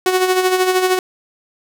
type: tone with tremolo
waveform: sawtooth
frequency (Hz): 370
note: F#4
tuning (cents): 0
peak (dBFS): -7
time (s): 0.06-0.99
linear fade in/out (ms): 2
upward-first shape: sine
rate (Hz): 13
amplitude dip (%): 55
effects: none